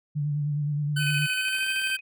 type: tone with vibrato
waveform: sine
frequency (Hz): 146.9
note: D3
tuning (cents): +1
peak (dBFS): -24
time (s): 0.15-1.27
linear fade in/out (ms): 20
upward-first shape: sine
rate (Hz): 9.6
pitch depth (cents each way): 38
type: tone with pitch glide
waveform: 25% pulse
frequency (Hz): 1515 to 1554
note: F#6 to G6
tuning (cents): +40 to -16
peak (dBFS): -23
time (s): 0.96-1.97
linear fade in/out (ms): 10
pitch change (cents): +44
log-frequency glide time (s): 1.32-1.7
type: tone with tremolo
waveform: sine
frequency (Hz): 2514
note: D#7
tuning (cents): +17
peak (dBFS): -26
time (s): 0.99-2.01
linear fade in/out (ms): 50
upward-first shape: square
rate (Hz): 13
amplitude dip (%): 65
type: clicks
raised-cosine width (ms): 0.2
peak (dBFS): -26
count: 10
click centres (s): 1.482 / 1.55 / 1.585 / 1.628 / 1.665 / 1.704 / 1.764 / 1.817 / 1.871 / 1.901
effects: none